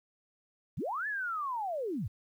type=linear two-way sweep; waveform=sine; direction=up then down; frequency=73.8 to 1760 to 73.8 Hz; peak=-32 dBFS; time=0.77-2.08 s; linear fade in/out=10 ms; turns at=1.07 s; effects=11-bit